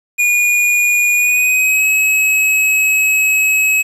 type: tone with pitch glide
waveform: square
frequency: 2442 to 2563 Hz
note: D#7 to E7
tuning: -33 to -49 cents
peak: -11 dBFS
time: 0.18-3.83 s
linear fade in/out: 20 ms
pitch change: +84 cents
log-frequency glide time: 1.14-1.86 s
effects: resampled to 32000 Hz + 7-bit